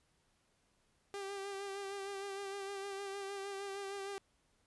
sawtooth tone with vibrato, 395.5 Hz, G4, 15 cents sharp, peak -37 dBFS, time 1.14-4.18 s, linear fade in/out 0 ms, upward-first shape sine, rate 6.5 Hz, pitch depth 32 cents each way, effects pink hiss -75 dBFS RMS until 4.66 s + resampled to 24000 Hz

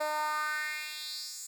10% pulse tone with high-pass filter sweep, 303.6 Hz, D#4, 42 cents flat, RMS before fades -35 dBFS, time 0-1.47 s, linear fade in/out 10 ms, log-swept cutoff 620 to 7400 Hz, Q 3.4, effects none

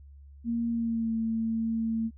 sine tone with pitch glide, 233.1 to 225.2 Hz, A#3 to A3, 0 to +40 cents, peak -26 dBFS, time 0.44-2.11 s, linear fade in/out 50 ms, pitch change -60 cents, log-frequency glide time 0.69-1.12 s, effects added 70 Hz sine -47 dBFS peak until 2.17 s

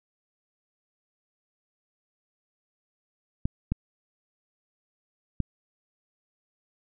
clicks, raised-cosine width 5 ms, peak -13 dBFS, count 3, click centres 3.455 / 3.72 / 5.403 s, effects none

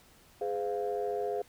sine chord, F minor, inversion first, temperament equal with one note detuned, 415.3 / 509.8 / 698.5 Hz, Ab4 / C5 / F5, 0 / -45 / 0 cents, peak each -32 / -35 / -35 dBFS, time 0.41-1.42 s, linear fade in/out 5 ms, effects tanh soft clip ceiling -23 dBFS + pink hiss -60 dBFS RMS until 1.48 s

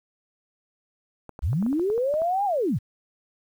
clicks, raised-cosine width 1 ms, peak -25 dBFS, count 11, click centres 1.293 / 1.391 / 1.531 / 1.626 / 1.664 / 1.729 / 1.796 / 1.901 / 1.979 / 2.14 / 2.219 s
sine linear two-way sweep, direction up then down, 50.9 to 830.6 to 76 Hz, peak -21 dBFS, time 1.42-2.79 s, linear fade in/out 20 ms, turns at 2.45 s
effects 9-bit

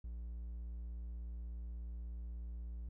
triangle tone, 58.27 Hz, A#1, in tune, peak -40 dBFS, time 0.04-2.89 s, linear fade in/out 5 ms, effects none

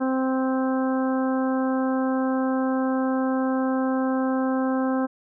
harmonic tone, 261.6 Hz, C4, in tune, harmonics 1 / 2 / 3 / 4 / 5 / 6, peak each -22 / -28 / -32 / -34 / -36 / -38 dBFS, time 0-5.07 s, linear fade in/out 20 ms, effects none

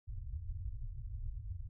pink low-pass noise, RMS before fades -42 dBFS, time 0.07-1.69 s, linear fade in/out 10 ms, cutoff 120 Hz, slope 96 dB/octave, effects none

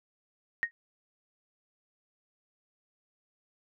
sine tone with exponential decay, 1864.7 Hz, A#6, in tune, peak -21 dBFS, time 0.63-0.71 s, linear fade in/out 0 ms, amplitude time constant 16 ms, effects none

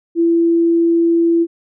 sine tone, 335.8 Hz, E4, 32 cents sharp, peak -10 dBFS, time 0.15-1.47 s, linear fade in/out 50 ms, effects none

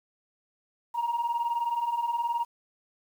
sine beating tone pair, 927 / 946 Hz, A#5 / A#5, -10 / +25 cents, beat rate 19 Hz, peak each -30 / -26 dBFS, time 0.94-2.45 s, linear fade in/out 20 ms, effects tanh soft clip ceiling -22 dBFS + 9-bit

